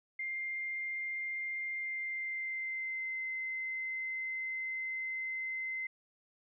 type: tone with pitch glide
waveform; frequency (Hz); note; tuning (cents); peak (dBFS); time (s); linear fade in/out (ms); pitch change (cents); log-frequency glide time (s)
sine; 2105 to 2064; C7 to C7; +10 to -24; -35; 0.19-5.87; 5; -34; 1.73-3.28
effects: none